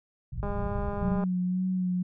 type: low-pass noise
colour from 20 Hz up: pink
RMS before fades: -33 dBFS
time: 0.32-1.19 s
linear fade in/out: 10 ms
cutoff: 180 Hz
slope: 96 dB/octave
type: click train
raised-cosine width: 1 ms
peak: -22 dBFS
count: 165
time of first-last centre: 0.43-1.238 s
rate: 203 Hz
type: tone with vibrato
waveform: sine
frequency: 183.3 Hz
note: F#3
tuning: 16 cents flat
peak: -25 dBFS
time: 1.02-2.03 s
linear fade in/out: 10 ms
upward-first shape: sine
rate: 1.9 Hz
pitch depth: 26 cents each way
effects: none